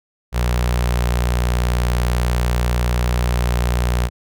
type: tone with notch filter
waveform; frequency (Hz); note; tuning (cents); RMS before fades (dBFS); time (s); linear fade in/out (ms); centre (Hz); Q
sawtooth; 60.4; B1; -38; -18; 0.32-4.1; 50; 280; 1.2
effects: none